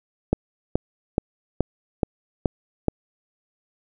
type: click train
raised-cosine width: 2 ms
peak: -5 dBFS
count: 7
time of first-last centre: 0.33-2.883 s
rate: 2.35 Hz
effects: none